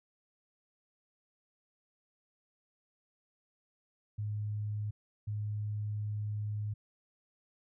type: tone bursts at uneven times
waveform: sine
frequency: 105.1 Hz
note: G#2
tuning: 21 cents sharp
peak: -33 dBFS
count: 2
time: 4.18-4.91 / 5.27-6.74 s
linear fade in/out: 10 ms
effects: none